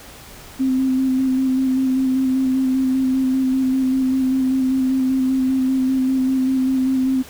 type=tone with vibrato; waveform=sine; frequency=261.6 Hz; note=C4; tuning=in tune; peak=-15 dBFS; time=0.59-7.23 s; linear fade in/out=20 ms; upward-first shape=square; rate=5.1 Hz; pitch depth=17 cents each way; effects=pink hiss -40 dBFS RMS until 7.29 s